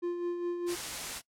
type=tone with tremolo; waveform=triangle; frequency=349.2 Hz; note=F4; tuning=in tune; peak=-27 dBFS; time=0.02-0.76 s; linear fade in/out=20 ms; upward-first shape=sine; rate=4.9 Hz; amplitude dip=45%
type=noise; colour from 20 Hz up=white; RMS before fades=-37 dBFS; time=0.66-1.22 s; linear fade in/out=50 ms
effects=noise-tail reverb RT60 0.1 s tail -21 dB re dry + low-pass 10000 Hz 12 dB/octave